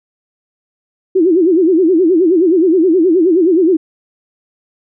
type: tone with vibrato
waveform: sine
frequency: 347.4 Hz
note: F4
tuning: 9 cents flat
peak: -7 dBFS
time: 1.15-3.77 s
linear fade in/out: 10 ms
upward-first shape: sine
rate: 9.5 Hz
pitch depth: 180 cents each way
effects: none